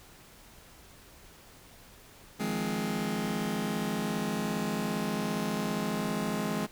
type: chord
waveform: sawtooth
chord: F minor seventh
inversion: third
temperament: just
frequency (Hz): 157.15 / 174.61 / 209.5 / 261.9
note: Eb3 / F3 / Ab3 / C4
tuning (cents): +18 / 0 / +15 / +2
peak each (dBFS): -34 / -33 / -28 / -33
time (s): 2.39-6.67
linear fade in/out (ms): 20
effects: pink hiss -54 dBFS RMS until 6.71 s